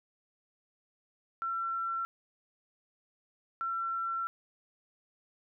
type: tone bursts at uneven times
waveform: sine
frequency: 1352 Hz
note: E6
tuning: 43 cents sharp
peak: -31 dBFS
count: 2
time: 1.42-2.05 / 3.61-4.27 s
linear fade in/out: 0 ms
effects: none